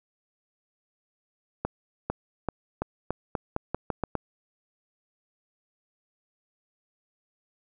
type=accelerating click train; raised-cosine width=1 ms; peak=-13 dBFS; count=11; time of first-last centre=1.65-4.153 s; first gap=450 ms; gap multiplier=0.86; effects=none